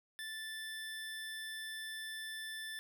25% pulse tone, 1760 Hz, A6, in tune, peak -38 dBFS, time 0.19-2.79 s, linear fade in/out 0 ms, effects none

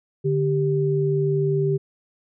sine tone pair together, 146.66 / 392 Hz, D3 / G4, -2 / 0 cents, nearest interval octave + perfect fourth, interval 1702 cents, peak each -21 dBFS, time 0.24-1.78 s, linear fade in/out 20 ms, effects none

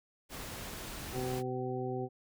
pink noise, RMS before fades -43 dBFS, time 0.29-1.43 s, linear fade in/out 50 ms
harmonic tone, 127.2 Hz, C3, 48 cents flat, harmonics 1 / 2 / 3 / 4 / 6, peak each -39 / -41 / -37 / -43 / -42 dBFS, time 1.12-2.09 s, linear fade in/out 50 ms
effects none

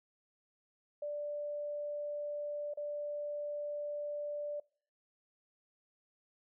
sine tone with dropouts, 587.3 Hz, D5, in tune, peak -36 dBFS, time 1.02-4.6 s, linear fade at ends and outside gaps 5 ms, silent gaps 2.738-2.772 s, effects noise-tail reverb RT60 0.5 s tail -25 dB re dry

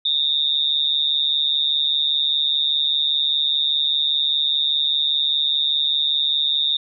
sine tone with amplitude modulation, 3666 Hz, A#7, 30 cents flat, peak -13 dBFS, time 0.05-6.77 s, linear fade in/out 5 ms, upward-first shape sine, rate 145 Hz, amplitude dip 90%, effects none

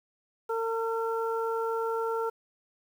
harmonic tone, 453.9 Hz, A#4, 46 cents flat, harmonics 1 / 2 / 3, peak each -29 / -34 / -35 dBFS, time 0.49-2.3 s, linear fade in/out 10 ms, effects 9-bit

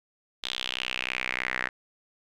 sawtooth tone with band-pass filter sweep, 63.2 Hz, B1, 41 cents sharp, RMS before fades -32 dBFS, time 0.43-1.69 s, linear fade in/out 10 ms, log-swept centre 3600 to 1800 Hz, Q 4.5, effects none

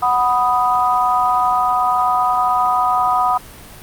sine chord, B major, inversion second, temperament equal, 740 / 987.8 / 1244.5 Hz, F#5 / B5 / D#6, 0 / 0 / 0 cents, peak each -17 dBFS, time 0.02-3.38 s, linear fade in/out 10 ms, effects pink hiss -38 dBFS RMS until 3.82 s + Opus 32 kbps

